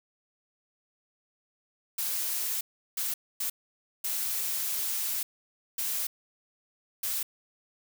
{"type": "noise bursts at uneven times", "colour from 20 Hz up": "blue", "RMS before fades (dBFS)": -31, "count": 6, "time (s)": [[1.98, 2.61], [2.97, 3.14], [3.4, 3.5], [4.04, 5.23], [5.78, 6.07], [7.03, 7.23]], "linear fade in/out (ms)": 5, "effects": []}